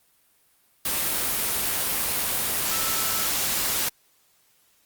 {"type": "tone in noise", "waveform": "sine", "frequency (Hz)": 1318.5, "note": "E6", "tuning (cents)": 0, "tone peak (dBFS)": -35, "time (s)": [2.71, 3.27], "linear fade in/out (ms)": 5, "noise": "white", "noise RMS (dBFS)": -25, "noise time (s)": [0.85, 3.89], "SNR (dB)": -13, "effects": ["white hiss -63 dBFS RMS until 4.85 s", "Opus 32 kbps"]}